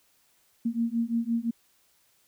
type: beating tone pair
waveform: sine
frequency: 229.1 / 234.9 Hz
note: A#3 / A#3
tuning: -30 / +13 cents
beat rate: 5.8 Hz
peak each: -28 / -28 dBFS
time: 0.65-1.51 s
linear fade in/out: 10 ms
effects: white hiss -66 dBFS RMS until 2.27 s